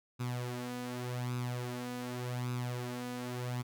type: tone with flanger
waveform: sawtooth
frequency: 123.47 Hz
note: B2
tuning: in tune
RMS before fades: -38 dBFS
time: 0.19-3.63 s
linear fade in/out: 20 ms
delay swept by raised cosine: 0.79 to 4.09 ms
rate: 0.86 Hz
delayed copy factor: +0.65
effects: none